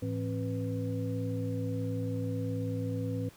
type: tone cluster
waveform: sine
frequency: 108.1 / 166.6 / 266.9 / 493.6 Hz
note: A2 / E3 / C4 / B4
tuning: -30 / +19 / +35 / -1 cents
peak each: -33 / -39 / -36 / -39 dBFS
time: 0.02-3.29 s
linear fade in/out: 5 ms
effects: pink hiss -57 dBFS RMS until 3.36 s + high-pass 60 Hz 12 dB/octave